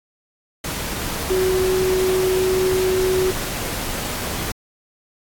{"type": "tone in noise", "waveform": "sine", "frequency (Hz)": 373.3, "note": "F#4", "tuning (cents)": 15, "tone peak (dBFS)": -16, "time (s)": [1.3, 3.31], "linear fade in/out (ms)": 5, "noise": "pink", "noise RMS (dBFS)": -26, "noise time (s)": [0.64, 4.52], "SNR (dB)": 7, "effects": ["AAC 64 kbps"]}